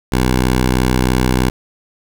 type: tone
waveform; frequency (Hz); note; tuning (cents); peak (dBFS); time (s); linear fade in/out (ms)
10% pulse; 63.1; B1; +38; -4; 0.12-1.5; 5
effects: none